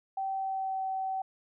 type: tone with pitch glide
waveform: sine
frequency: 773 to 764.1 Hz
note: G5 to G5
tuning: -24 to -44 cents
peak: -30 dBFS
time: 0.17-1.22 s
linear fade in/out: 5 ms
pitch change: -20 cents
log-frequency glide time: 0.29-0.83 s
effects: none